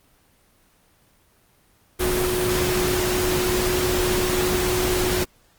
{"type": "tone in noise", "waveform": "sine", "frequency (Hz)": 364.1, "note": "F#4", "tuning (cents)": -28, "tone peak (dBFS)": -22, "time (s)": [1.99, 5.25], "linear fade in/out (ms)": 20, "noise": "pink", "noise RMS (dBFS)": -24, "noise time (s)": [1.99, 5.25], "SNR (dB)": -1, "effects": ["pink hiss -59 dBFS RMS until 5.58 s", "Opus 24 kbps"]}